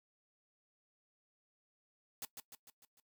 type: noise with echo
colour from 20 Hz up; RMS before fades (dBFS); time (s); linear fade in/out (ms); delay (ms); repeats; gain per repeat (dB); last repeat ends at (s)
white; -43; 2.22-2.25; 2; 150; 5; -5; 3
effects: noise-tail reverb RT60 0.1 s tail -18 dB re dry